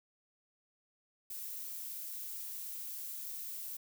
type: noise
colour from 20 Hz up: violet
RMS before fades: -43 dBFS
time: 1.3-3.77 s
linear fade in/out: 5 ms
effects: none